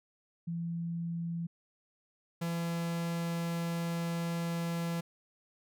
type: tone pair in turn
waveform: sine / 45% pulse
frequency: 168.7 / 168.7 Hz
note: E3 / E3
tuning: +40 / +40 cents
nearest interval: unison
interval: 0 cents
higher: neither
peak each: -33 / -32 dBFS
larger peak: second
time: 0.47-1.47 / 2.41-5.01 s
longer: second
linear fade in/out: 10 ms
effects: none